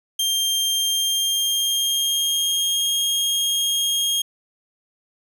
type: tone with pitch glide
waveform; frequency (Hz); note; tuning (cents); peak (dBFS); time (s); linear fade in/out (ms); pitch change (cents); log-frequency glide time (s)
sawtooth; 3184 to 3247; G7 to G#7; +26 to -40; -16; 0.19-4.22; 5; +34; 0.71-2.93
effects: none